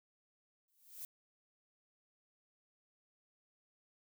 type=noise with exponential growth; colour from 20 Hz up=violet; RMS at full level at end=-43 dBFS; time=0.68-1.05 s; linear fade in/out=2 ms; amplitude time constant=79 ms; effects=none